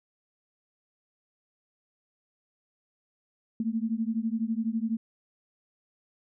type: beating tone pair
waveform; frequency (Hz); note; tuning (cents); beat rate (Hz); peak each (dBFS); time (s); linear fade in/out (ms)
sine; 219.9 / 231.9; A3 / A#3; -1 / -9; 12; -29 / -30; 3.6-4.97; 2
effects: none